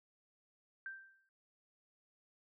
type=tone with exponential decay; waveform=sine; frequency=1568 Hz; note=G6; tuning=in tune; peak=-40 dBFS; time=0.86-1.29 s; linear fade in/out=1 ms; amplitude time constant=93 ms; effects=noise-tail reverb RT60 0.4 s tail -20 dB re dry